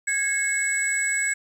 sine tone cluster, 1653 / 2177 / 7870 Hz, G#6 / C#7 / B8, -9 / -32 / -7 cents, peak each -25 dBFS, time 0.07-1.34 s, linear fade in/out 10 ms, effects tanh soft clip ceiling -15 dBFS + 9-bit

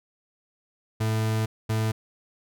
40% pulse tone bursts at uneven times, 110 Hz, A2, in tune, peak -22 dBFS, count 2, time 1-1.46 / 1.69-1.92 s, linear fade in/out 10 ms, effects none

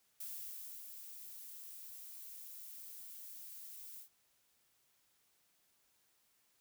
violet noise with ADSR envelope, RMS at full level -45 dBFS, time 0.2-4.09 s, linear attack 5 ms, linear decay 620 ms, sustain -6 dB, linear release 98 ms, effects white hiss -75 dBFS RMS until 6.6 s

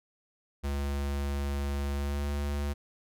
square tone with pitch glide, 70.5 to 71.82 Hz, C#2 to D2, +30 to -38 cents, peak -30 dBFS, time 0.63-2.74 s, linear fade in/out 20 ms, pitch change +32 cents, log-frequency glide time 1.94-2.27 s, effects none

